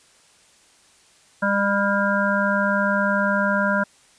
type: harmonic tone with a mistuned harmonic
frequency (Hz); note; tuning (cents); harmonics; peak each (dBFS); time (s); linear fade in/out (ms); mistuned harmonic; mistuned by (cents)
200.8; G3; +42; 1 / 3 / 5 / 7 / 8; -23 / -24 / -26 / -23 / -26; 1.42-3.84; 10; 5; -26
effects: white hiss -55 dBFS RMS until 4.18 s + resampled to 22050 Hz